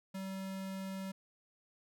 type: tone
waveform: square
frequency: 191.8 Hz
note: G3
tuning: 37 cents flat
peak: -40 dBFS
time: 0.14-1.12 s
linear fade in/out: 10 ms
effects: none

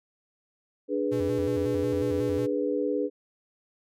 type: chord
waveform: sine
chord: G# diminished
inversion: second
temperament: equal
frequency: 293.7 / 415.3 / 493.9 Hz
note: D4 / G#4 / B4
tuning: 0 / 0 / 0 cents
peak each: -29 dBFS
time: 0.88-3.1 s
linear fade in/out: 50 ms
type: tone with vibrato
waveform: square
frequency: 103.83 Hz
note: G#2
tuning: in tune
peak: -33 dBFS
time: 1.11-2.47 s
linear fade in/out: 20 ms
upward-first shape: square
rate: 5.5 Hz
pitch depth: 260 cents each way
effects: none

